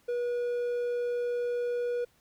triangle tone, 483.7 Hz, B4, 36 cents flat, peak -26 dBFS, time 0.08-2.05 s, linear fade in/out 10 ms, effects pink hiss -66 dBFS RMS until 2.2 s

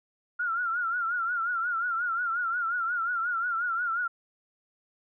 sine tone with vibrato, 1396.9 Hz, F6, in tune, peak -26 dBFS, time 0.39-4.08 s, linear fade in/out 10 ms, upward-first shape triangle, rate 5.6 Hz, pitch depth 110 cents each way, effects none

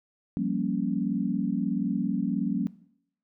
sine chord, G half-diminished seventh, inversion third, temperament equal, 174.61 / 196 / 233.1 / 277.2 Hz, F3 / G3 / Bb3 / Db4, 0 / 0 / 0 / 0 cents, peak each -32 / -30 / -30 / -31 dBFS, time 0.37-2.67 s, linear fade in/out 0 ms, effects noise-tail reverb RT60 0.7 s tail -19 dB re dry

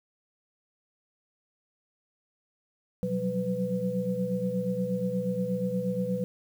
sine tone cluster, 124.5 / 182 / 190.4 / 498.7 Hz, B2 / F#3 / F#3 / B4, +14 / -28 / +50 / +17 cents, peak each -38 / -31 / -32 / -31 dBFS, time 3.03-6.24 s, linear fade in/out 0 ms, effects 9-bit

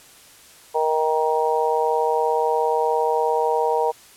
harmonic tone, 157 Hz, D#3, 16 cents sharp, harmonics 3 / 4 / 5 / 6, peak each -21 / -26 / -24 / -23 dBFS, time 0.74-3.92 s, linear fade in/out 20 ms, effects white hiss -48 dBFS RMS until 4.16 s + low-pass 12000 Hz 12 dB/octave

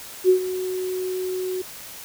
sine tone with ADSR envelope, 370 Hz, F#4, in tune, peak -10 dBFS, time 0.24-1.62 s, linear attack 52 ms, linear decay 98 ms, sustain -14 dB, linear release 8 ms, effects white hiss -39 dBFS RMS until 2.04 s

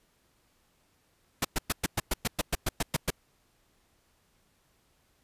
pink noise bursts, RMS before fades -27 dBFS, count 13, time 1.42-3.104 s, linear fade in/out 5 ms, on 28 ms, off 110 ms, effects pink hiss -69 dBFS RMS until 5.23 s + resampled to 32000 Hz

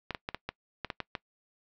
clicks, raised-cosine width 0.3 ms, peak -17 dBFS, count 9, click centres 0.107 / 0.148 / 0.289 / 0.346 / 0.49 / 0.847 / 0.902 / 1.003 / 1.152 s, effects noise-tail reverb RT60 0.1 s tail -22 dB re dry + low-pass 5000 Hz 12 dB/octave

